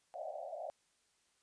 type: band-pass noise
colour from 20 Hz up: white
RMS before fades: -44 dBFS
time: 0.14-0.7 s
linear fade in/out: 0 ms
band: 560 to 740 Hz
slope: 96 dB/octave
effects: white hiss -75 dBFS RMS until 1.42 s + resampled to 22050 Hz